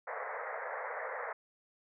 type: band-pass noise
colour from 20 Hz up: pink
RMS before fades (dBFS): -40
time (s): 0.07-1.33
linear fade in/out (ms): 5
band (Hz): 450 to 2100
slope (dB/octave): 96
effects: none